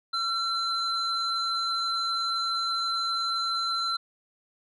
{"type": "tone pair together", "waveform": "sine", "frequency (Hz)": [1356, 4063], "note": ["E6", "B7"], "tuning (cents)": [49, 48], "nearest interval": "octave + perfect fifth", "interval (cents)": 1899, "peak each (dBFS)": -27, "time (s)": [0.13, 3.97], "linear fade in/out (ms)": 10, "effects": ["tanh soft clip ceiling -21 dBFS"]}